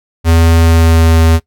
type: tone with pitch glide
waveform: square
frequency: 82.7 to 81.66 Hz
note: E2 to E2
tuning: +6 to -16 cents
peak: -6 dBFS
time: 0.24-1.4 s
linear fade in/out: 50 ms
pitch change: -22 cents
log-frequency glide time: 0.59-1.07 s
effects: noise-tail reverb RT60 0.1 s tail -19 dB re dry